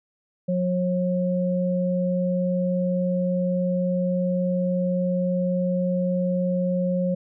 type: tone pair together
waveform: sine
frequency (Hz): 180.54 / 541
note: F#3 / C#5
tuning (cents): -42 / -42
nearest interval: octave + perfect fifth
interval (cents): 1900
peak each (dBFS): -22 / -25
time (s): 0.48-7.15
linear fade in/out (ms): 10
effects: none